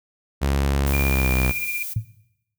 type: tone with pitch glide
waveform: sawtooth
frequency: 69.3 to 64.29 Hz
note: C#2 to C2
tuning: 0 to -30 cents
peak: -15 dBFS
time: 0.41-1.52 s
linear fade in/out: 20 ms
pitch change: -130 cents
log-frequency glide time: 0.99-1.34 s
type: noise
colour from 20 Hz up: violet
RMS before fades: -31 dBFS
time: 0.86-1.94 s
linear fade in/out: 10 ms
type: tone with tremolo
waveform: sine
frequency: 2397 Hz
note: D7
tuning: 35 cents sharp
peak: -23 dBFS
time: 0.93-1.83 s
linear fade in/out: 5 ms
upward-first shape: sine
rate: 16 Hz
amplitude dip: 60%
type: tone with exponential decay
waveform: sine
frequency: 110 Hz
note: A2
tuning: in tune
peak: -16 dBFS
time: 1.96-2.09 s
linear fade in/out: 5 ms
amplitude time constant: 27 ms
effects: noise-tail reverb RT60 0.8 s tail -18 dB re dry